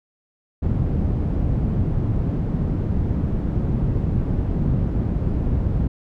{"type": "low-pass noise", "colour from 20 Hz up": "white", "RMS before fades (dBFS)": -21, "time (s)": [0.62, 5.88], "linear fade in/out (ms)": 10, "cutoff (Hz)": 140, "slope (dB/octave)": 12, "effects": []}